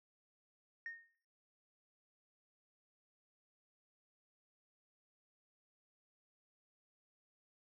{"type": "tone with exponential decay", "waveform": "sine", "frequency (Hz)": 1844, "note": "A#6", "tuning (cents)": -19, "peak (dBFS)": -39, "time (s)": [0.86, 1.15], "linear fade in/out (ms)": 1, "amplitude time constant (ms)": 63, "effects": ["noise-tail reverb RT60 0.5 s tail -18 dB re dry", "tanh soft clip ceiling -38 dBFS"]}